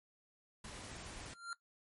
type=noise; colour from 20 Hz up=pink; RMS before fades=-49 dBFS; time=0.64-1.34 s; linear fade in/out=5 ms
type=tone with exponential growth; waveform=square; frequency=1385 Hz; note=F6; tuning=15 cents flat; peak=-38 dBFS; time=1.2-1.53 s; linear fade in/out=1 ms; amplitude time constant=71 ms
effects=noise-tail reverb RT60 0.1 s tail -17 dB re dry + MP3 48 kbps